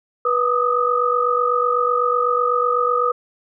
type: tone cluster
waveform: sine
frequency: 489 / 1217 / 1265 Hz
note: B4 / D#6 / D#6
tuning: -17 / -39 / +28 cents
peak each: -20 dBFS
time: 0.25-3.12 s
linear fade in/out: 5 ms
effects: none